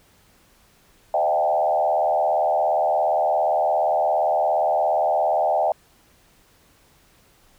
sine tone with frequency modulation, 698.5 Hz, F5, in tune, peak -17 dBFS, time 1.14-5.72 s, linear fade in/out 2 ms, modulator 77.3 Hz, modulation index 1.6, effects pink hiss -57 dBFS RMS until 7.58 s

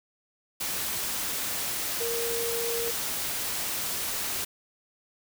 sine tone in noise, 466.2 Hz, A#4, in tune, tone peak -30 dBFS, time 2-2.91 s, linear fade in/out 10 ms, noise white, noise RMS -31 dBFS, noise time 0.6-4.45 s, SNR -2 dB, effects none

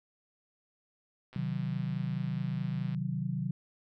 click train, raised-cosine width 0.3 ms, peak -36 dBFS, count 208, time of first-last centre 1.33-2.947 s, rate 128 Hz
sine chord, C diminished, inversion none, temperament equal, 130.81 / 155.56 / 185 Hz, C3 / Eb3 / Gb3, 0 / 0 / 0 cents, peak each -35 dBFS, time 1.36-3.51 s, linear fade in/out 2 ms
effects none

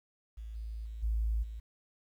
sine tone with level steps, 55 Hz, A1, in tune, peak -40 / -37 / -39 / -28 / -39 dBFS, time 0.37-1.6 s, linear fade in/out 10 ms, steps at 0.54 / 0.85 / 1.02 / 1.42 s, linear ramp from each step 20 ms, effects 11-bit

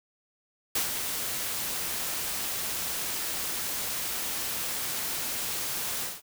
white noise with ADSR envelope, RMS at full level -26 dBFS, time 0.75-6.22 s, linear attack 4 ms, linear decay 120 ms, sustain -6 dB, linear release 190 ms, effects none

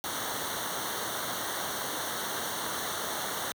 pink noise with comb filter, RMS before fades -34 dBFS, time 0.04-3.52 s, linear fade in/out 0 ms, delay 0.4 ms, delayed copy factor -0.85, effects high-pass 80 Hz 12 dB/octave

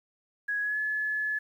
sine tone with pitch glide, 1666 to 1713.8 Hz, G#6 to A6, +5 to -46 cents, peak -27 dBFS, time 0.48-1.39 s, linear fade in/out 10 ms, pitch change +49 cents, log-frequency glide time 0.61-0.78 s, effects 10-bit

